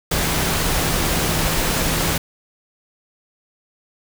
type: tone in noise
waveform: sine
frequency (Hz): 162.3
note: E3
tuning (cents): -27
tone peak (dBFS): -28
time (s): 0.11-2.18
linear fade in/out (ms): 5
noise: pink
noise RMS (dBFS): -20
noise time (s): 0.11-2.18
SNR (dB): -11
effects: none